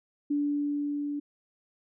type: tone with level ramp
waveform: sine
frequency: 290 Hz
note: D4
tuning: 22 cents flat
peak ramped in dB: -24 to -30 dBFS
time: 0.3-1.2 s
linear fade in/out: 10 ms
effects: none